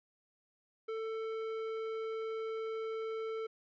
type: tone with tanh clipping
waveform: sine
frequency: 444.4 Hz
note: A4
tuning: 17 cents sharp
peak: -38 dBFS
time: 0.88-3.47 s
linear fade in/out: 10 ms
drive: 13 dB
effects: none